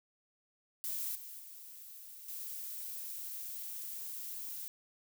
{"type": "noise with level steps", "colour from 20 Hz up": "violet", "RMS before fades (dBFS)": [-38, -48, -51, -43], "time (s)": [0.84, 4.68], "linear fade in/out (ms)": 0, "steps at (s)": [1.15, 1.39, 2.28], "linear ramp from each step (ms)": 5, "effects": []}